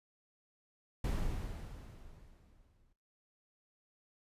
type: noise with exponential decay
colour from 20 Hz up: brown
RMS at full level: -32 dBFS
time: 1.04-2.93 s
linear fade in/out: 5 ms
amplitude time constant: 410 ms
effects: noise-tail reverb RT60 0.3 s tail -17 dB re dry + resampled to 32000 Hz